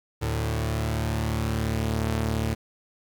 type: tone pair together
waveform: sawtooth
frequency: 74.4 / 111.47 Hz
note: D2 / A2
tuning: +23 / +23 cents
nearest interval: perfect fifth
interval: 700 cents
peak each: -24 / -23 dBFS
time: 0.21-2.55 s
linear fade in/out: 20 ms
effects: 10-bit